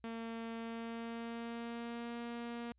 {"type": "tone with pitch glide", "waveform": "sawtooth", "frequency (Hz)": [228.3, 236.2], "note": ["A#3", "A#3"], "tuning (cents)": [-36, 23], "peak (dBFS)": -37, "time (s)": [0.04, 2.72], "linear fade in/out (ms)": 0, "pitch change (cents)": 59, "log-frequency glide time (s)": [0.56, 2.18], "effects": ["added 60 Hz sine -70 dBFS peak until 2.78 s", "resampled to 8000 Hz"]}